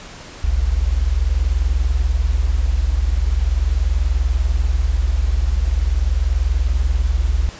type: tone pair together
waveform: sine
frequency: 49.29 / 69.7 Hz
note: G1 / C#2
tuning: +10 / +10 cents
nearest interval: tritone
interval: 600 cents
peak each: -17 dBFS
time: 0.44-7.49 s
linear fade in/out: 0 ms
effects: pink hiss -37 dBFS RMS until 7.59 s + resampled to 16000 Hz